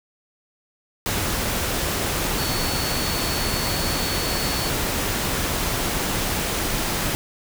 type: tone in noise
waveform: sine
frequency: 4430 Hz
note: C#8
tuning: 2 cents flat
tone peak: -30 dBFS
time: 2.38-4.69 s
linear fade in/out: 0 ms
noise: pink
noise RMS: -24 dBFS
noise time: 1.06-7.15 s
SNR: -9 dB
effects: none